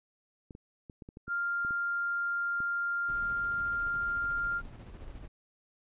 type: clicks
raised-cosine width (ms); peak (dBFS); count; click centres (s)
3; -33; 10; 0.508 / 0.551 / 0.898 / 1.022 / 1.089 / 1.171 / 1.28 / 1.649 / 1.708 / 2.604
type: tone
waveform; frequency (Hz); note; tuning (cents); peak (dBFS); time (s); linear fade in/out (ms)
sine; 1396.9; F6; 0; -29; 1.27-4.62; 50
type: noise with tremolo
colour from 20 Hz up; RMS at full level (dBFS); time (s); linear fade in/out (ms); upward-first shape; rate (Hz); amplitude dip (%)
brown; -44; 3.08-5.28; 10; square; 14; 35
effects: resampled to 8000 Hz